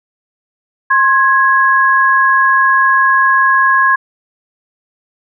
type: tone pair together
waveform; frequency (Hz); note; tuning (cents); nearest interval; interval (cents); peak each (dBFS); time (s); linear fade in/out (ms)
sine; 1063.6 / 1661.2; C6 / G#6; +28 / 0; minor sixth; 772; -10; 0.9-3.96; 10
effects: none